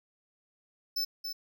square tone with echo, 5274 Hz, E8, in tune, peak -29 dBFS, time 0.96-1.05 s, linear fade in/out 10 ms, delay 280 ms, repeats 1, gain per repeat -6 dB, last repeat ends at 1.33 s, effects none

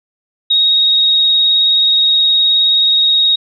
sine tone with vibrato, 3760 Hz, A#7, 14 cents sharp, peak -8 dBFS, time 0.5-3.36 s, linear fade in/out 10 ms, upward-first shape triangle, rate 19 Hz, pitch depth 18 cents each way, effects none

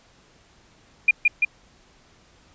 sine tone with echo, 2420 Hz, D#7, 49 cents flat, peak -11 dBFS, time 1.08-1.11 s, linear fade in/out 5 ms, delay 170 ms, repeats 2, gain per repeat -2 dB, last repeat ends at 1.45 s, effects pink hiss -56 dBFS RMS until 2.54 s + resampled to 16000 Hz

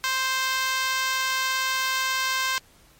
5% pulse tone with high-pass filter, 523.3 Hz, C5, in tune, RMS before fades -25 dBFS, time 0.04-2.58 s, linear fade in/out 0 ms, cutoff 1200 Hz, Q 3, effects pink hiss -56 dBFS RMS until 2.99 s + MP3 64 kbps

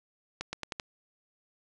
accelerating click train, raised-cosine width 0.2 ms, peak -17 dBFS, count 5, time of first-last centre 0.41-0.798 s, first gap 120 ms, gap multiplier 0.86, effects resampled to 22050 Hz

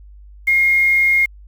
sine tone with quantisation, 2139 Hz, C7, 38 cents sharp, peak -11 dBFS, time 0.47-1.26 s, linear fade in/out 10 ms, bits 6, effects added 50 Hz sine -38 dBFS peak until 1.47 s

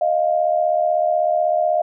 sine tone pair together, 622.4 / 698.5 Hz, D#5 / F5, 0 / 0 cents, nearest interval major second, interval 200 cents, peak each -18 dBFS, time 0.01-1.82 s, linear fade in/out 5 ms, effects none

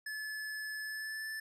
square tone with pitch glide, 1726 to 1754.1 Hz, A6 to A6, -34 to -6 cents, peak -39 dBFS, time 0.06-1.4 s, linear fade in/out 5 ms, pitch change +28 cents, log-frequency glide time 0.82-1.28 s, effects resampled to 32000 Hz

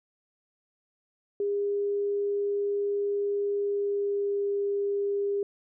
sine tone with pitch glide, 405.3 to 402.7 Hz, G#4 to G4, -42 to +47 cents, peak -25 dBFS, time 1.4-5.43 s, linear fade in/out 2 ms, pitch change -11 cents, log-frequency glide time 3.55-4.49 s, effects none

